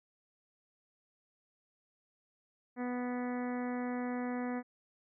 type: harmonic tone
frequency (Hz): 246.9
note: B3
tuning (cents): 0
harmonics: 1 / 2 / 3 / 4 / 5 / 6 / 7 / 8 / 9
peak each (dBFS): -35 / -42 / -44 / -49 / -51 / -53 / -51 / -51 / -57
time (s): 2.76-4.63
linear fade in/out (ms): 50
effects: none